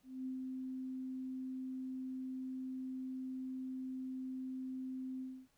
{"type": "tone with ADSR envelope", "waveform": "sine", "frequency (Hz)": 259.5, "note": "C4", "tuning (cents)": -14, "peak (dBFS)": -38, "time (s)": [0.03, 5.48], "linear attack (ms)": 230, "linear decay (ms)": 120, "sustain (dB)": -2, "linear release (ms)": 270, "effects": ["pink hiss -75 dBFS RMS until 5.57 s"]}